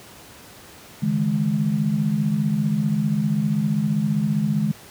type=tone cluster; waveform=sine; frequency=143.9 / 159.1 / 209 Hz; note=D3 / D#3 / G#3; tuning=-35 / +39 / +11 cents; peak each=-25 / -23 / -21 dBFS; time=1.02-4.72 s; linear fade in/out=10 ms; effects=pink hiss -44 dBFS RMS until 4.9 s + high-pass 80 Hz 12 dB/octave